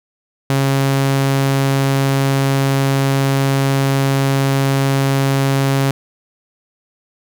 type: tone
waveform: sawtooth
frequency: 136.6 Hz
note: C#3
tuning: 25 cents flat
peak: -9 dBFS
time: 0.5-5.91 s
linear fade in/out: 0 ms
effects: none